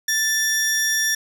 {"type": "tone pair together", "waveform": "35% pulse", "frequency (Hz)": [1760, 5627], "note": ["A6", "F8"], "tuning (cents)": [0, 12], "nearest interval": "octave + minor sixth", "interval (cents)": 2012, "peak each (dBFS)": -19, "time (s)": [0.08, 1.15], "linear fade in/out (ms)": 5, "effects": []}